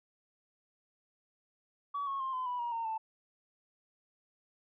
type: tone with pitch steps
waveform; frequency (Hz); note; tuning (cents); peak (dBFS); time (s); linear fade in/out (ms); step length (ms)
sine; 1137 / 1097 / 1058.4 / 1021.2 / 985.3 / 950.6 / 917.2 / 884.9; C#6 / C#6 / C6 / C6 / B5 / A#5 / A#5 / A5; +44 / -18 / +20 / -42 / -4 / +34 / -28 / +10; -32; 1.94-2.98; 10; 130
effects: tanh soft clip ceiling -29 dBFS